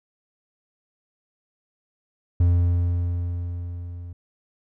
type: tone with level ramp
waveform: triangle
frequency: 87.31 Hz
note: F2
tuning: in tune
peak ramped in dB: -12 to -32 dBFS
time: 2.4-4.13 s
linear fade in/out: 5 ms
effects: none